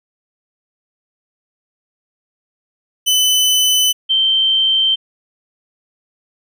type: tone pair in turn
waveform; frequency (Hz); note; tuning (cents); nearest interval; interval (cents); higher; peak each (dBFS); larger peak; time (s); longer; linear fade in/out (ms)
sawtooth / sine; 3015 / 3122; F#7 / G7; +32 / -8; minor second; 60; second; -8 / -11; first; 3.06-3.93 / 4.09-4.96; neither; 20
effects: none